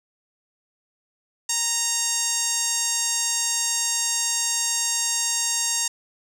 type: tone with band-pass filter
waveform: sawtooth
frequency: 929 Hz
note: A#5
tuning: 6 cents flat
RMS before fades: -24 dBFS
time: 1.49-5.88 s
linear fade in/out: 5 ms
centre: 7100 Hz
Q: 3.1
effects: none